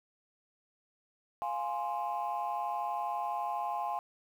sine chord, F minor, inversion none, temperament equal, 698.5 / 830.6 / 1046.5 Hz, F5 / Ab5 / C6, 0 / 0 / 0 cents, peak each -36 / -34 / -36 dBFS, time 1.42-3.99 s, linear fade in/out 0 ms, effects tanh soft clip ceiling -26 dBFS + 10-bit

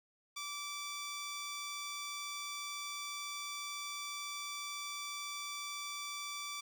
10% pulse tone, 1162 Hz, D6, 19 cents flat, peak -32 dBFS, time 0.36-6.61 s, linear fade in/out 10 ms, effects none

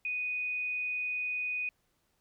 sine tone, 2485 Hz, D#7, 3 cents flat, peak -31 dBFS, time 0.05-1.69 s, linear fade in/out 2 ms, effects pink hiss -75 dBFS RMS until 2.2 s

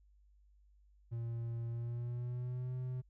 triangle tone with pitch glide, 116.54 to 127.09 Hz, A#2 to C3, 0 to -50 cents, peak -35 dBFS, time 1.11-3.02 s, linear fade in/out 20 ms, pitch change +150 cents, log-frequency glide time 1.68-2.75 s, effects added 50 Hz sine -63 dBFS peak until 3.09 s

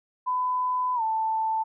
sine tone with pitch glide, 1004 to 884.2 Hz, B5 to A5, +28 to +8 cents, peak -23 dBFS, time 0.26-1.64 s, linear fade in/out 20 ms, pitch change -220 cents, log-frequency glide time 0.95-1.02 s, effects none

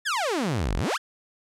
sawtooth exponential two-way sweep, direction down then up, 1832 to 38.1 to 1832 Hz, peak -20 dBFS, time 0.05-0.98 s, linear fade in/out 20 ms, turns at 0.76 s, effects low-pass 9000 Hz 12 dB/octave

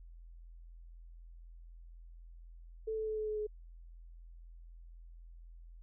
sine tone with pitch steps, 440 / 436.7 / 433.4 / 430.2 / 427 / 423.8 Hz, A4 / A4 / A4 / A4 / G#4 / G#4, 0 / -13 / -26 / -39 / +48 / +35 cents, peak -34 dBFS, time 2.87-3.47 s, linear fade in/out 10 ms, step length 100 ms, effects added 42 Hz sine -50 dBFS peak until 5.82 s

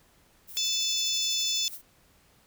violet noise with tremolo, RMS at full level -39 dBFS, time 0.47-1.82 s, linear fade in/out 50 ms, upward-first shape sine, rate 12 Hz, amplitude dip 55%
harmonic tone, 875 Hz, A5, 10 cents flat, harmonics 3 / 4 / 5 / 6 / 7 / 8, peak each -40 / -29 / -39 / -31 / -36 / -33 dBFS, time 0.57-1.68 s, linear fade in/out 0 ms
effects pink hiss -62 dBFS RMS until 2.46 s

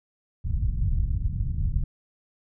pink low-pass noise, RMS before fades -25 dBFS, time 0.44-1.84 s, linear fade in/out 5 ms, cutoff 130 Hz, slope 24 dB/octave, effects none

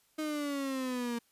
35% pulse exponential sweep, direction down, 312.5 to 233.1 Hz, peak -31 dBFS, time 0.18-1.19 s, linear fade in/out 10 ms, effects white hiss -70 dBFS RMS until 1.31 s + resampled to 32000 Hz

